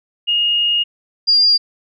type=tone pair in turn; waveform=sine; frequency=2855 / 4802 Hz; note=F7 / D8; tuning=+37 / +38 cents; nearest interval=major sixth; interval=901 cents; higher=second; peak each=-13 / -9 dBFS; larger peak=second; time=0.27-0.84 / 1.27-1.58 s; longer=first; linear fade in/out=20 ms; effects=none